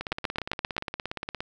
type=two click trains; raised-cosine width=0.3 ms; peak=-10 / -16 dBFS; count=6 / 25; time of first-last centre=0.12-0.781 / 0.01-1.405 s; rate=7.57 / 17.2 Hz; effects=none